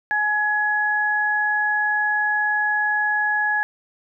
sine tone pair together, 843 / 1683 Hz, G#5 / G#6, +26 / +23 cents, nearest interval octave, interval 1197 cents, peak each -24 / -19 dBFS, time 0.11-3.63 s, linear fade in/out 0 ms, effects none

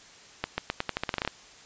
accelerating click train, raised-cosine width 0.3 ms, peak -11 dBFS, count 13, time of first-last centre 0.44-1.276 s, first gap 140 ms, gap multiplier 0.86, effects white hiss -51 dBFS RMS until 1.65 s + resampled to 16000 Hz

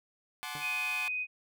15% pulse chord, D dominant seventh, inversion first, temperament equal with one note detuned, 740 / 861.4 / 1046.5 / 1174.7 Hz, F#5 / A5 / C6 / D6, 0 / -37 / 0 / 0 cents, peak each -37 dBFS, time 0.43-1.08 s, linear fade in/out 0 ms
sawtooth tone with exponential decay, 146.83 Hz, D3, in tune, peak -37 dBFS, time 0.55-0.7 s, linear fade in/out 2 ms, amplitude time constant 32 ms
sine tone, 2500 Hz, D#7, 8 cents sharp, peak -31 dBFS, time 0.6-1.27 s, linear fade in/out 50 ms
effects none

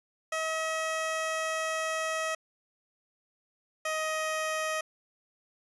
15% pulse tone pair in turn, 639 / 628.4 Hz, D#5 / D#5, +46 / +17 cents, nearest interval unison, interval 29 cents, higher first, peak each -23 dBFS, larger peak neither, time 0.32-2.35 / 3.85-4.81 s, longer first, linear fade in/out 5 ms, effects resampled to 24000 Hz

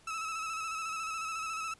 30% pulse tone with vibrato, 1303 Hz, E6, 20 cents flat, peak -32 dBFS, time 0.07-1.74 s, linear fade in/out 5 ms, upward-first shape square, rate 14 Hz, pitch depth 30 cents each way, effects pink hiss -62 dBFS RMS until 1.79 s + resampled to 24000 Hz

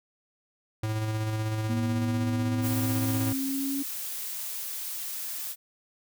square tone with tremolo, 108.9 Hz, A2, 17 cents flat, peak -27 dBFS, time 0.83-3.33 s, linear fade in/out 5 ms, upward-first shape square, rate 16 Hz, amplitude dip 25%
sine exponential sweep, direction up, 235.8 to 277.2 Hz, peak -28 dBFS, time 1.69-3.83 s, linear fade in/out 10 ms
blue noise, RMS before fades -35 dBFS, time 2.61-5.56 s, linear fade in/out 50 ms
effects none

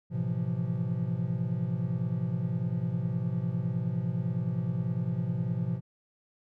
triangle chord, F major seventh, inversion first, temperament equal with one note detuned, 110 / 128.27 / 164.81 / 174.61 Hz, A2 / C3 / E3 / F3, 0 / -34 / 0 / 0 cents, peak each -33 / -30 / -33 / -31 dBFS, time 0.1-5.81 s, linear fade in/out 50 ms, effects none

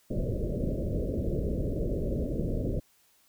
pink low-pass noise, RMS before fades -30 dBFS, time 0.1-2.8 s, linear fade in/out 10 ms, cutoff 610 Hz, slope 96 dB/octave, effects white hiss -65 dBFS RMS until 3.28 s

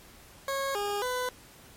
20% pulse tone with pitch steps, 547 / 408.2 / 501 Hz, C#5 / G#4 / B4, -23 / -30 / +25 cents, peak -24 dBFS, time 0.48-1.29 s, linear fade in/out 2 ms, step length 270 ms, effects pink hiss -53 dBFS RMS until 1.76 s + MP3 64 kbps

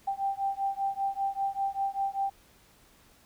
sine beating tone pair, 784 / 789.1 Hz, G5 / G5, 0 / +11 cents, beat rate 5.1 Hz, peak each -31 dBFS, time 0.07-2.3 s, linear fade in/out 10 ms, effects pink hiss -60 dBFS RMS until 3.25 s

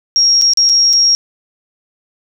sine tone with dropouts, 5590 Hz, F8, 1 cent sharp, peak -7 dBFS, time 0.16-1.15 s, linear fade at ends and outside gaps 0 ms, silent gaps 0.414-0.42 / 0.535-0.573 / 0.691-0.696 / 0.93-0.934 s, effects none

